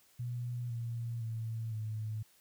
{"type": "tone with pitch steps", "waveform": "sine", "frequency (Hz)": [121.5, 117.09, 112.84, 108.75], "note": ["B2", "A#2", "A2", "A2"], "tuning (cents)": [-28, 8, 44, -20], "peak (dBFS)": -35, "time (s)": [0.19, 2.23], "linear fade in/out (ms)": 10, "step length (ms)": 510, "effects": ["white hiss -66 dBFS RMS until 2.4 s"]}